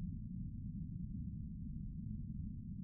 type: low-pass noise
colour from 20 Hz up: white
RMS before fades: -45 dBFS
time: 0-2.83 s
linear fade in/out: 0 ms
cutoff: 220 Hz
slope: 48 dB/octave
effects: none